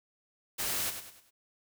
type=noise with echo; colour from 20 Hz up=white; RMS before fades=-33 dBFS; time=0.58-0.91 s; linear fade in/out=20 ms; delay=100 ms; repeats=4; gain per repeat=-8 dB; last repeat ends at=1.31 s; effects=none